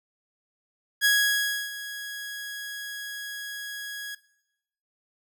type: tone with ADSR envelope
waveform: sawtooth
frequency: 1661.2 Hz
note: G#6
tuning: in tune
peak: -14 dBFS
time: 1.01-4.15 s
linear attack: 40 ms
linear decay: 650 ms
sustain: -16 dB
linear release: 6 ms
effects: noise-tail reverb RT60 0.9 s tail -20 dB re dry